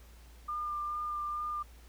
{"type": "tone with vibrato", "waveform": "sine", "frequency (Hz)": 1200, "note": "D6", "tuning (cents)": 37, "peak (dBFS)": -33, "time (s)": [0.48, 1.63], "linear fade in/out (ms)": 10, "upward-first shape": "sine", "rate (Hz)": 2.3, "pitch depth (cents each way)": 13, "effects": ["added 58 Hz sine -52 dBFS peak until 1.88 s", "pink hiss -61 dBFS RMS until 1.88 s"]}